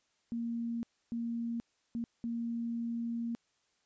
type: tone bursts at uneven times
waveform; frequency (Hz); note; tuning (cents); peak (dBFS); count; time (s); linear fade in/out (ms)
sine; 233.1; A#3; 0; -33; 4; 0.32-0.83 / 1.12-1.6 / 1.95-2.04 / 2.24-3.35; 0
effects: white hiss -75 dBFS RMS until 3.85 s + resampled to 16000 Hz